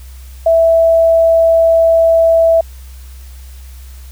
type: tone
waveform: sine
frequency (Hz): 659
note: E5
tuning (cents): -1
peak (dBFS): -6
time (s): 0.46-2.61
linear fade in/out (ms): 5
effects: added 64 Hz sine -30 dBFS peak until 4.11 s + white hiss -44 dBFS RMS until 4.11 s